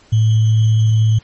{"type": "tone with sample-and-hold", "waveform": "sine", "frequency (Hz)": 110, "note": "A2", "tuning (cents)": 0, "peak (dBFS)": -9, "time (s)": [0.12, 1.19], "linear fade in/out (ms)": 10, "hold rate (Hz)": 3150, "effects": ["pink hiss -49 dBFS RMS until 1.23 s", "MP3 32 kbps"]}